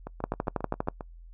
two click trains, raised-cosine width 1 ms, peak -22 / -13 dBFS, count 8 / 9, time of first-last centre 0.07-1.008 / 0.24-0.885 s, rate 7.46 / 12.4 Hz, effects noise-tail reverb RT60 0.1 s tail -25 dB re dry + added 42 Hz sine -45 dBFS peak until 1.33 s

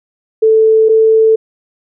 sine tone pair in turn, 440.8 / 442.5 Hz, A4 / A4, +3 / +10 cents, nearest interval unison, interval 7 cents, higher second, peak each -5 / -5 dBFS, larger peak neither, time 0.42-0.89 / 0.89-1.36 s, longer neither, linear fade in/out 10 ms, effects none

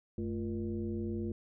sine tone with frequency modulation, 220 Hz, A3, in tune, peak -33 dBFS, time 0.18-1.32 s, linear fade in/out 2 ms, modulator 127 Hz, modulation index 1.3, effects none

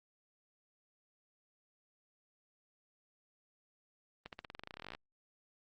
accelerating click train, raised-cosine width 0.3 ms, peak -29 dBFS, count 21, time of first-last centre 4.26-4.95 s, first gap 68 ms, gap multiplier 0.92, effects Opus 32 kbps

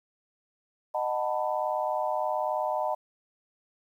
sine chord, B dominant seventh, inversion first, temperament just, 617.4 / 740.8 / 889 / 987.8 Hz, D#5 / F#5 / A5 / B5, -14 / +2 / +18 / 0 cents, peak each -30 / -32 / -32 / -34 dBFS, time 0.94-2.95 s, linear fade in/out 10 ms, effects 10-bit

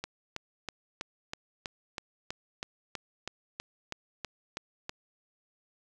click train, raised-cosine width 0.2 ms, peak -18 dBFS, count 16, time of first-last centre 0.04-4.894 s, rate 3.09 Hz, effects none

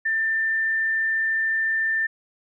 sine tone, 1787 Hz, A6, 26 cents sharp, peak -20 dBFS, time 0.05-2.07 s, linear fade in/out 10 ms, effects none

